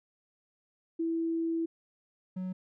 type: tone pair in turn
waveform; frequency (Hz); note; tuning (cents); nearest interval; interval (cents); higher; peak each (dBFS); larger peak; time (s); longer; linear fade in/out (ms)
sine / triangle; 329.6 / 184.98; E4 / F#3; 0 / 0; minor seventh; 1000; first; -28 / -31; first; 0.99-1.66 / 2.36-2.53; first; 10
effects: none